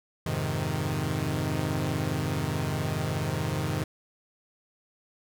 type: chord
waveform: sawtooth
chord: F minor seventh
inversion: none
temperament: equal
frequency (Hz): 87.31 / 103.83 / 130.81 / 155.56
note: F2 / Ab2 / C3 / Eb3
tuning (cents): 0 / 0 / 0 / 0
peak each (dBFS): -31 / -30 / -28 / -27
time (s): 0.26-3.84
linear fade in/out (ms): 5
effects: none